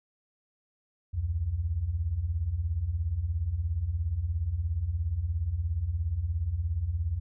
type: beating tone pair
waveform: sine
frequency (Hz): 69.7 / 86.7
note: C#2 / F2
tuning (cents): +10 / -12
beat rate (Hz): 17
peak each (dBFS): -33 / -28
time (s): 1.13-7.2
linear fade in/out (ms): 20
effects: none